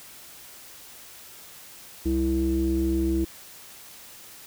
square tone with low-pass filter, 66 Hz, C2, 16 cents sharp, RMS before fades -24 dBFS, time 2.05-3.25 s, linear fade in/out 10 ms, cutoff 320 Hz, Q 8.6, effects white hiss -46 dBFS RMS until 4.46 s

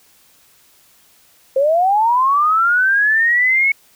sine linear sweep, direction up, 519 to 2217 Hz, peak -11 dBFS, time 1.56-3.72 s, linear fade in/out 5 ms, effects white hiss -52 dBFS RMS until 3.95 s

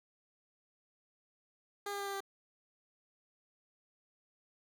15% pulse tone with pitch steps, 405.5 / 402.5 / 399.5 / 396.5 / 393.5 Hz, G#4 / G4 / G4 / G4 / G4, -41 / +46 / +33 / +20 / +7 cents, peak -31 dBFS, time 1.86-2.205 s, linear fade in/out 5 ms, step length 69 ms, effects none

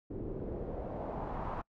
pink noise with low-pass filter sweep, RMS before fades -39 dBFS, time 0.1-1.62 s, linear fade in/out 10 ms, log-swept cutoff 340 to 1100 Hz, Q 2.3, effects noise-tail reverb RT60 0.1 s tail -26 dB re dry

